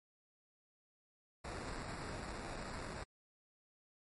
pink noise with sample-and-hold, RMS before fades -45 dBFS, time 1.44-3.04 s, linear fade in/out 10 ms, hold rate 3150 Hz, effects MP3 48 kbps

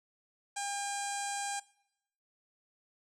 sawtooth tone with low-pass filter, 804 Hz, G5, 44 cents sharp, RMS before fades -37 dBFS, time 0.56-1.6 s, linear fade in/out 10 ms, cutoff 8000 Hz, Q 5.1, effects noise-tail reverb RT60 0.8 s tail -21 dB re dry

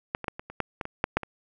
clicks, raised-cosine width 0.5 ms, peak -11 / -20 / -13 / -21 / -25 / -10 / -16 / -19 / -7 / -7 / -20 dBFS, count 11, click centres 0.149 / 0.243 / 0.282 / 0.395 / 0.5 / 0.603 / 0.812 / 0.854 / 1.041 / 1.17 / 1.233 s, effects none

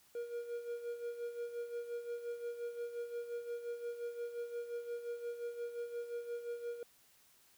triangle tone with tremolo, 474.6 Hz, A#4, 31 cents sharp, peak -35 dBFS, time 0.15-6.83 s, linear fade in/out 2 ms, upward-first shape sine, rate 5.7 Hz, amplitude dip 65%, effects white hiss -67 dBFS RMS until 7.57 s

